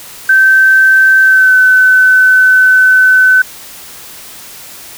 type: tone with pitch glide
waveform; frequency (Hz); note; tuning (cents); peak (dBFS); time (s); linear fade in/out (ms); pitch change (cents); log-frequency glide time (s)
sine; 1548 to 1515.3; G6 to F#6; -22 to +41; -3; 0.29-3.42; 5; -37; 1.23-1.55
effects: white hiss -31 dBFS RMS until 4.97 s